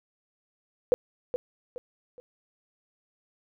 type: tone with echo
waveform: sine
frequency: 495.4 Hz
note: B4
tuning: 5 cents sharp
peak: -16 dBFS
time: 0.92-0.94 s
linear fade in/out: 0 ms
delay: 420 ms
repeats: 3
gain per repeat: -9 dB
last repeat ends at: 2.2 s
effects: none